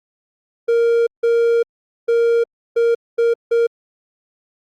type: tone bursts at uneven times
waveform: triangle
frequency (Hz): 466.2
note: A#4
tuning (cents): 0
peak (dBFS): -10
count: 6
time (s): 0.68-1.07 / 1.23-1.63 / 2.08-2.44 / 2.76-2.95 / 3.18-3.34 / 3.51-3.67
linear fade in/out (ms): 10
effects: Opus 48 kbps